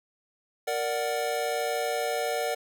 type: chord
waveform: square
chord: Bb augmented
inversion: none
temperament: equal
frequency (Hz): 466.2 / 587.3 / 740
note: Bb4 / D5 / F#5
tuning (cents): 0 / 0 / 0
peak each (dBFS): -32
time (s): 0.67-2.55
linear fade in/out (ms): 10
effects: none